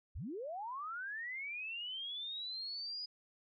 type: linear sweep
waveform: sine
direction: up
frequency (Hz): 41 to 4978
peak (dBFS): -40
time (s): 0.15-3.06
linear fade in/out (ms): 10
effects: none